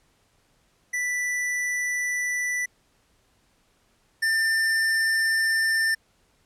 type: tone pair in turn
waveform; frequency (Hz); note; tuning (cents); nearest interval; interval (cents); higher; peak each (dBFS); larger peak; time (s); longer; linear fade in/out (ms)
square; 1975.5 / 1791.9; B6 / A6; 0 / +31; major second; 169; first; -25 / -21; second; 0.93-2.66 / 4.22-5.95; neither; 10
effects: pink hiss -65 dBFS RMS until 6.45 s + low-pass 11000 Hz 12 dB/octave